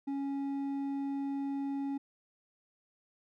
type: tone with hard clipping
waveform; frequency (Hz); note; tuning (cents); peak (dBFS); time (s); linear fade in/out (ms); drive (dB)
sine; 277.2; C#4; 0; -34; 0.07-1.98; 10; 5
effects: none